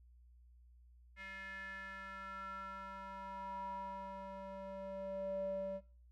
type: tone with band-pass filter sweep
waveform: square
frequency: 193.3 Hz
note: G3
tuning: 24 cents flat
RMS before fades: -45 dBFS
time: 1.16-5.81 s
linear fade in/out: 50 ms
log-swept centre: 2000 to 520 Hz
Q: 6.2
effects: noise-tail reverb RT60 0.4 s tail -18 dB re dry + added 60 Hz sine -60 dBFS peak until 6.11 s